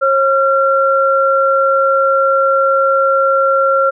sine tone pair together, 541 / 1369.5 Hz, C#5 / F6, -42 / -34 cents, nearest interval octave + major third, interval 1608 cents, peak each -12 dBFS, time 0.01-3.91 s, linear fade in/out 20 ms, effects none

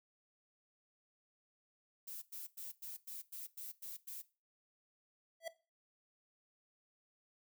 violet noise bursts, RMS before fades -47 dBFS, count 9, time 2.07-4.22 s, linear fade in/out 10 ms, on 150 ms, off 100 ms
square tone with exponential growth, 660 Hz, E5, 2 cents sharp, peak -37 dBFS, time 5.4-5.48 s, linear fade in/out 5 ms, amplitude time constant 17 ms
effects noise-tail reverb RT60 0.3 s tail -17 dB re dry

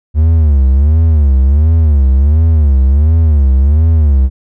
triangle tone with vibrato, 73.42 Hz, D2, in tune, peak -3 dBFS, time 0.14-4.3 s, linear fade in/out 50 ms, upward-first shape sine, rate 1.4 Hz, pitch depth 190 cents each way, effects none

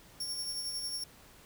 sawtooth tone with tremolo, 5490 Hz, F8, 31 cents flat, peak -31 dBFS, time 0.2-1.04 s, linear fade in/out 5 ms, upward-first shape sine, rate 11 Hz, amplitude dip 40%, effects pink hiss -57 dBFS RMS until 1.45 s

